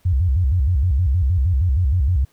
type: tone with vibrato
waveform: sine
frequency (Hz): 77.1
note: D#2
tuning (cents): -15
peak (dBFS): -14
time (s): 0.05-2.25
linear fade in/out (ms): 10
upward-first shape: square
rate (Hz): 6.4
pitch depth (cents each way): 270
effects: pink hiss -59 dBFS RMS until 2.32 s

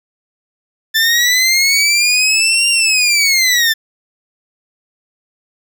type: linear two-way sweep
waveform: 20% pulse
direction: up then down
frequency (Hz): 1760 to 2794 to 1760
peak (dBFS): -5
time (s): 0.94-3.74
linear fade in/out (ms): 20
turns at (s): 2.69
effects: none

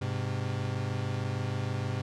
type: tone pair together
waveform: 40% pulse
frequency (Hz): 101.67 / 128.1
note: G#2 / C3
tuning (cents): -36 / -36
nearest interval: major third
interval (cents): 400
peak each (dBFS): -32 / -32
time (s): 0.01-2.02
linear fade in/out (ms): 10
effects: low-pass 6000 Hz 12 dB/octave

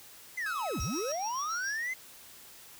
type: linear two-way sweep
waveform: triangle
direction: down then up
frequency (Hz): 2093 to 46.25 to 2093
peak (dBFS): -30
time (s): 0.37-1.94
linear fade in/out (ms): 10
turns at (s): 0.81
type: tone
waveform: sawtooth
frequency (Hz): 1286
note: E6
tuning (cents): -43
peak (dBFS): -35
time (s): 0.46-1.12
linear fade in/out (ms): 2
type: tone with tremolo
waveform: triangle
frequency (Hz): 5630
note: F8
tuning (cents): +13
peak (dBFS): -35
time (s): 0.8-1.77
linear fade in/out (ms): 2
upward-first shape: sine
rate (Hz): 7.1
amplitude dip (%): 65
effects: white hiss -52 dBFS RMS until 2.79 s

